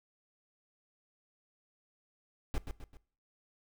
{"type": "noise with echo", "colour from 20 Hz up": "brown", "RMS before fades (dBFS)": -31, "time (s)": [2.54, 2.58], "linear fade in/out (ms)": 0, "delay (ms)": 130, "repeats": 3, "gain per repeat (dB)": -7, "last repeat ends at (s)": 2.97, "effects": ["noise-tail reverb RT60 0.5 s tail -20 dB re dry"]}